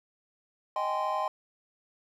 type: chord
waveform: triangle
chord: Ab major seventh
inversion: second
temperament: just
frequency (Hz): 623 / 778.7 / 830.6 / 1038.3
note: Eb5 / G5 / Ab5 / C6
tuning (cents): +2 / -12 / 0 / -14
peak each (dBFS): -32 / -32 / -34 / -29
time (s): 0.76-1.28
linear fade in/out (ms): 2
effects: none